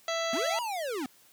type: harmonic tone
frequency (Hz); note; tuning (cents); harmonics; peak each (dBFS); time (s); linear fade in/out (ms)
662; E5; +7; 1 / 2 / 3 / 4 / 5 / 6 / 7 / 9 / 10; -31 / -36 / -37 / -43 / -39 / -41 / -43 / -45 / -44; 0.08-0.59; 2
type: linear two-way sweep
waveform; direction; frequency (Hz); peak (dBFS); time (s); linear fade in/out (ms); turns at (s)
square; up then down; 219.5 to 987.8 to 238; -32; 0.33-1.06; 2; 0.6
effects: white hiss -60 dBFS RMS until 1.32 s + high-pass 80 Hz 12 dB/octave